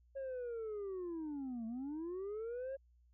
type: linear two-way sweep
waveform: sine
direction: down then up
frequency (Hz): 550 to 220 to 550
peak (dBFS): -37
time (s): 0.15-2.77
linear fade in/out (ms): 20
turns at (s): 1.66
effects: tanh soft clip ceiling -39 dBFS + added 60 Hz sine -65 dBFS peak until 3.13 s